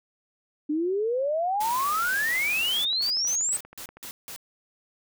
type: exponential sweep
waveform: sine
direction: up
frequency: 291.2 to 8300 Hz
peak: -23 dBFS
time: 0.69-3.57 s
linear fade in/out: 10 ms
type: band-stop noise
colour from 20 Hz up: white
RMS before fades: -35 dBFS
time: 1.6-2.85 s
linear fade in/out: 10 ms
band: 100 to 140 Hz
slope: 96 dB/octave
type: click train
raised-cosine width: 0.5 ms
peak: -31 dBFS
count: 25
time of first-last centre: 2.13-4.05 s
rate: 12.5 Hz
type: noise bursts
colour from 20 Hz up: white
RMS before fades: -39 dBFS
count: 6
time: 3.02-4.362 s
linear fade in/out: 0 ms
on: 82 ms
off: 170 ms
effects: none